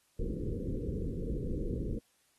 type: low-pass noise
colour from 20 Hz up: pink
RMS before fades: -35 dBFS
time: 0.19-1.99 s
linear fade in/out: 5 ms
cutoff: 510 Hz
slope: 96 dB/octave
effects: white hiss -71 dBFS RMS until 2.38 s + AAC 32 kbps